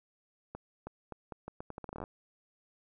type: accelerating click train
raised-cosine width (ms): 1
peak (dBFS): -27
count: 17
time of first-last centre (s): 0.55-2.039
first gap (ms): 320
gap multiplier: 0.79
effects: none